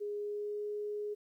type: tone with pitch glide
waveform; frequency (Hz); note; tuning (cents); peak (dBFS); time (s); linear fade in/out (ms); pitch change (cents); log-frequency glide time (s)
sine; 413 to 416.8; G#4 to G#4; -10 to +6; -35; 0-1.15; 20; +16; 0.16-0.65
effects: 12-bit